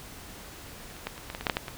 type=clicks; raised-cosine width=0.3 ms; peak=-30 / -30 / -15 / -26 / -20 / -18 / -19 / -9 / -7 / -10 / -19 dBFS; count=11; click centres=0.902 / 0.966 / 1.07 / 1.179 / 1.301 / 1.349 / 1.41 / 1.468 / 1.498 / 1.569 / 1.682 s; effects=pink hiss -45 dBFS RMS until 1.77 s